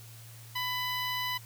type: tone with notch filter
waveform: 10% pulse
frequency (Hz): 998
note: B5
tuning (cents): +18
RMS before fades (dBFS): -33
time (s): 0.55-1.38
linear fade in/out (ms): 10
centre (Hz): 6900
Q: 0.8
effects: added 114 Hz sine -48 dBFS peak until 1.45 s + white hiss -53 dBFS RMS until 1.45 s